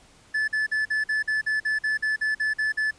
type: tone bursts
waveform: triangle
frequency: 1736 Hz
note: A6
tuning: 24 cents flat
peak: -20 dBFS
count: 14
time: 0.34-2.911 s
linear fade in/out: 10 ms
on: 140 ms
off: 47 ms
effects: pink hiss -55 dBFS RMS until 2.98 s + resampled to 22050 Hz